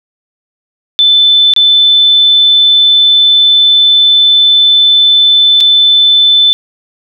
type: tone with dropouts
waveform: sine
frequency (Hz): 3520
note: A7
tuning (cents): 0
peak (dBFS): -3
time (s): 0.99-6.53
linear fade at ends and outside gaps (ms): 0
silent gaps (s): 1.537-1.563 / 5.604-5.608
effects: none